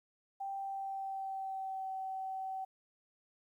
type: tone with pitch glide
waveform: sine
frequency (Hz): 784 to 763.9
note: G5 to G5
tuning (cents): 0 to -45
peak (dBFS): -37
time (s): 0.4-2.65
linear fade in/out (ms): 10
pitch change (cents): -45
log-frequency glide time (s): 0.55-1.91
effects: 12-bit